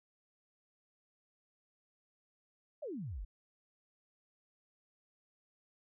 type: exponential sweep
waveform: sine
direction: down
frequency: 658 to 38 Hz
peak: -39 dBFS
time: 2.82-3.25 s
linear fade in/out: 10 ms
effects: none